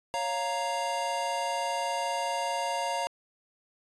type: chord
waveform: square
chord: Bb minor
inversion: first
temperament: equal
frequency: 554.4 / 698.5 / 932.3 Hz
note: Db5 / F5 / Bb5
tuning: 0 / 0 / 0 cents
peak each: -36 / -34 / -32 dBFS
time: 0.14-3.07 s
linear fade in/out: 0 ms
effects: resampled to 22050 Hz